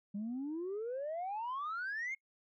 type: exponential sweep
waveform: sine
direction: up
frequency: 196.5 to 2190 Hz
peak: -35 dBFS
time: 0.14-2.15 s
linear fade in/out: 10 ms
effects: noise-tail reverb RT60 0.1 s tail -24 dB re dry + tanh soft clip ceiling -34 dBFS